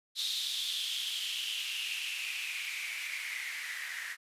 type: noise with band-pass filter sweep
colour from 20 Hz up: blue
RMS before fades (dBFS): -37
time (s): 0.15-4.17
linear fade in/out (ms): 50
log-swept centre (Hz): 3800 to 1800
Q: 6.6
effects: resampled to 32000 Hz